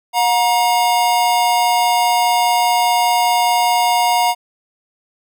square tone pair together, 720.2 / 945 Hz, F#5 / A#5, -47 / +23 cents, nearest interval perfect fourth, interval 470 cents, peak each -16 dBFS, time 0.13-4.35 s, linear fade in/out 50 ms, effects none

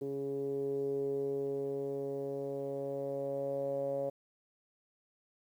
10% pulse tone with low-pass filter sweep, 138.59 Hz, C#3, in tune, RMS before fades -36 dBFS, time 0.01-4.1 s, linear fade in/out 10 ms, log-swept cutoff 380 to 570 Hz, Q 6.9, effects 11-bit

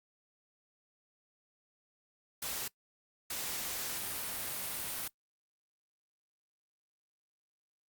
white noise bursts at uneven times, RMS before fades -38 dBFS, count 2, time 2.42-2.68 / 3.3-5.08 s, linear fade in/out 5 ms, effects noise-tail reverb RT60 0.1 s tail -22 dB re dry + Opus 48 kbps

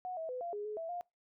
sine tone with pitch steps, 733 / 647 / 504 / 689 / 414.1 / 424.7 / 658 / 704 Hz, F#5 / E5 / B4 / F5 / G#4 / G#4 / E5 / F5, -16 / -32 / +35 / -24 / -5 / +39 / -3 / +14 cents, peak -37 dBFS, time 0.05-1.01 s, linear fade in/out 0 ms, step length 120 ms, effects noise-tail reverb RT60 0.2 s tail -24 dB re dry

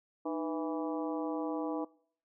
harmonic tone with a mistuned harmonic, 164.3 Hz, E3, 5 cents flat, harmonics 2 / 3 / 4 / 5 / 6 / 7, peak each -35 / -39 / -41 / -43 / -45 / -46 dBFS, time 0.25-1.85 s, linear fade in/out 10 ms, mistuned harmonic 2, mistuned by -110 cents, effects noise-tail reverb RT60 0.6 s tail -24 dB re dry

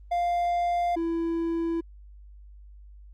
triangle tone pair in turn, 698.5 / 332.8 Hz, F5 / E4, 0 / +17 cents, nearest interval octave + minor second, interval 1283 cents, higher first, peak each -21 / -23 dBFS, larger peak first, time 0.11-0.96 / 0.96-1.81 s, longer neither, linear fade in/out 10 ms, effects added 50 Hz sine -45 dBFS peak until 3.13 s + Opus 32 kbps

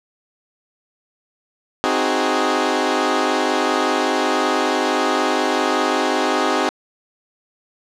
15% pulse chord, Ab dominant seventh, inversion first, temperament equal, 261.6 / 311.1 / 370 / 415.3 Hz, C4 / Eb4 / Gb4 / Ab4, 0 / 0 / 0 / 0 cents, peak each -16 dBFS, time 1.84-6.69 s, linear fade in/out 0 ms, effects low-pass 6000 Hz 12 dB/octave

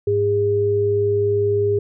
sine tone pair together, 103.1 / 407.4 Hz, G#2 / G#4, -12 / -33 cents, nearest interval 2 octaves, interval 2379 cents, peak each -23 / -16 dBFS, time 0.07-1.79 s, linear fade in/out 5 ms, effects none

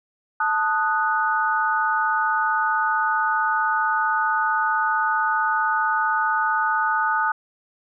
sine chord, D# diminished, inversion second, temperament equal, 880 / 1244.5 / 1480 Hz, A5 / D#6 / F#6, 0 / 0 / 0 cents, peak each -23 dBFS, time 0.4-7.32 s, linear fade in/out 5 ms, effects none

